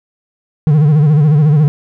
triangle tone with vibrato, 150 Hz, D3, 37 cents sharp, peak -4 dBFS, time 0.67-1.68 s, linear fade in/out 0 ms, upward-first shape sine, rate 14 Hz, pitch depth 100 cents each way, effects none

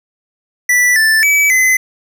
square tone with pitch steps, 1969 / 1763 / 2292 / 2036 Hz, B6 / A6 / D7 / C7, -6 / +3 / -43 / -48 cents, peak -9 dBFS, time 0.69-1.77 s, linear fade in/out 5 ms, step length 270 ms, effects none

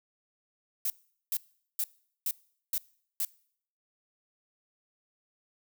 violet noise bursts, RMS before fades -30 dBFS, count 6, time 0.85-3.25 s, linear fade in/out 2 ms, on 50 ms, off 420 ms, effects noise-tail reverb RT60 0.6 s tail -23 dB re dry

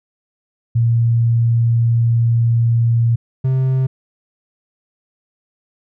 sine / triangle tone pair in turn, 116.54 / 131.15 Hz, A#2 / C3, 0 / +4 cents, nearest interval major second, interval 204 cents, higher second, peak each -11 dBFS, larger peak neither, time 0.75-3.16 / 3.44-3.87 s, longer first, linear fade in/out 10 ms, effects none

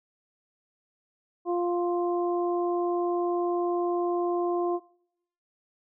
harmonic tone, 350 Hz, F4, 4 cents sharp, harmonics 1 / 2 / 3, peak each -25 / -31 / -35 dBFS, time 1.45-4.8 s, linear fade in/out 50 ms, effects noise-tail reverb RT60 0.7 s tail -21 dB re dry

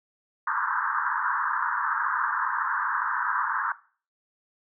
pink band-pass noise, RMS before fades -27 dBFS, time 0.47-3.72 s, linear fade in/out 2 ms, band 920 to 1700 Hz, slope 96 dB/octave, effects noise-tail reverb RT60 0.4 s tail -18 dB re dry

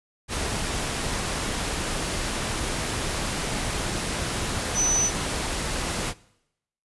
sine tone in noise, 6000 Hz, F#8, 23 cents sharp, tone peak -20 dBFS, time 4.74-5.11 s, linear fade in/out 50 ms, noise pink, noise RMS -28 dBFS, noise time 0.28-6.14 s, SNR +5 dB, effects noise-tail reverb RT60 0.8 s tail -21 dB re dry + resampled to 24000 Hz

